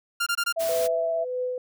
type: tone bursts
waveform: sawtooth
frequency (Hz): 1396.9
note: F6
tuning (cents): 0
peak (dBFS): -19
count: 4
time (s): 0.2-0.526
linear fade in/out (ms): 10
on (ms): 65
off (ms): 22
type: tone with vibrato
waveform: sine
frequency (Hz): 659.3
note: E5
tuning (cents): 0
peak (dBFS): -23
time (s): 0.56-1.25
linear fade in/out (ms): 20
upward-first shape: triangle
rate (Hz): 17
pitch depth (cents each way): 12
type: noise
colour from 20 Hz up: white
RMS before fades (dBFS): -34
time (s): 0.59-0.88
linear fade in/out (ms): 20
type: tone with tremolo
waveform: sine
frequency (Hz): 502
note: B4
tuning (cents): +28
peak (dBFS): -24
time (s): 0.69-1.58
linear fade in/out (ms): 2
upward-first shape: triangle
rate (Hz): 1.7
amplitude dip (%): 80
effects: none

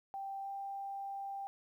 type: tone with pitch glide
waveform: sine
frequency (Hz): 784 to 789.9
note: G5 to G5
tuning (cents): 0 to +13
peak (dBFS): -39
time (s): 0.14-1.47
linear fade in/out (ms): 0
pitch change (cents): +13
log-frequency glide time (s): 0.42-0.48
effects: 12-bit

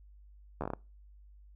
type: slowing click train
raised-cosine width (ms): 1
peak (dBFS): -21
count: 7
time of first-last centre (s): 0.61-0.735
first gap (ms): 12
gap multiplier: 1.22
effects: noise-tail reverb RT60 0.3 s tail -24 dB re dry + added 50 Hz sine -53 dBFS peak until 1.55 s

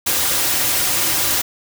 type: noise with comb filter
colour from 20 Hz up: white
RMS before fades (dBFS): -18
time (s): 0.06-1.42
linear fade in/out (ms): 10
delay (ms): 4.6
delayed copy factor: -0.5
effects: none

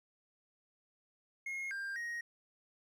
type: tone with pitch steps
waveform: triangle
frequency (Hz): 2153 / 1593 / 1878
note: C7 / G6 / A#6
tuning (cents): +49 / +27 / +12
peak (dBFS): -36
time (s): 1.46-2.21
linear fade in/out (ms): 5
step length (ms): 250
effects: none

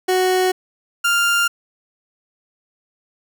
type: tone pair in turn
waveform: 30% pulse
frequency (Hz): 370 / 1396.9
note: F#4 / F6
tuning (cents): 0 / 0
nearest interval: octave + major seventh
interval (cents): 2300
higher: second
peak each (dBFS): -12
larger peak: neither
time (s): 0.08-0.52 / 1.04-1.48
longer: neither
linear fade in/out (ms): 10
effects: none

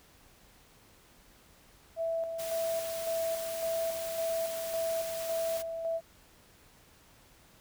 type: tone with tremolo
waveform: sine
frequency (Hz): 659.3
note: E5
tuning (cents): 0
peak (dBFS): -29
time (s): 1.96-6.01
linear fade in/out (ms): 50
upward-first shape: square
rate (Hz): 1.8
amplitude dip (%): 45
type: noise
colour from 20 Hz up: white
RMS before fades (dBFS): -42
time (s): 2.38-5.63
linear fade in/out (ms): 20
effects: pink hiss -60 dBFS RMS until 7.6 s

